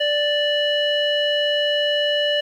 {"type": "tone with low-pass filter", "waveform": "square", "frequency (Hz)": 587.3, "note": "D5", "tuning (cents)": 0, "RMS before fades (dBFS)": -20, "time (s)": [0, 2.41], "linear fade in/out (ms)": 10, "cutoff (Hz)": 2800, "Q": 5.4, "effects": ["9-bit"]}